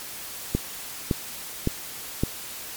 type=click train; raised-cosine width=3 ms; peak=-8 dBFS; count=4; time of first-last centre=0.55-2.235 s; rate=1.78 Hz; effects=white hiss -37 dBFS RMS until 2.76 s + MP3 96 kbps